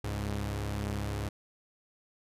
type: tone pair together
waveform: sawtooth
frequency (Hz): 68.1 / 103.04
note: C#2 / G#2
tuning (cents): -30 / -13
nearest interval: perfect fifth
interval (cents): 717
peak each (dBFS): -32 / -30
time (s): 0.04-1.29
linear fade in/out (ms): 5
effects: resampled to 32000 Hz